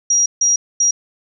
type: tone bursts at uneven times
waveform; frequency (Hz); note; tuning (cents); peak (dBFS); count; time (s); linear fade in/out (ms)
sine; 5720; F8; +41; -11; 3; 0.1-0.26 / 0.41-0.56 / 0.8-0.91; 5
effects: none